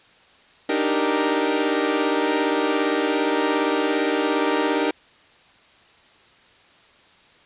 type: chord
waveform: sawtooth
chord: Eb major seventh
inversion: third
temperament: equal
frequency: 293.7 / 311.1 / 392 / 466.2 Hz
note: D4 / Eb4 / G4 / Bb4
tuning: 0 / 0 / 0 / 0 cents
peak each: -21 dBFS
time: 0.69-4.91 s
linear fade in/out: 5 ms
effects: white hiss -53 dBFS RMS until 7.45 s + resampled to 8000 Hz